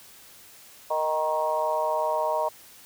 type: harmonic tone with a mistuned harmonic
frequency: 155.4 Hz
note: D#3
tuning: 2 cents flat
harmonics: 3 / 4 / 5 / 6 / 7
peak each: -35 / -26 / -34 / -27 / -34 dBFS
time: 0.9-2.49 s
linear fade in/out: 10 ms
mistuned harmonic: 6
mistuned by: +18 cents
effects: white hiss -50 dBFS RMS until 2.85 s